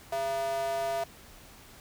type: tone with high-pass filter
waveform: square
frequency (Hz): 135.4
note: C#3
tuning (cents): -40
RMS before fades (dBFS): -31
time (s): 0.12-1.04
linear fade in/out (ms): 5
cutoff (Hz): 640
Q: 5.2
effects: pink hiss -52 dBFS RMS until 1.8 s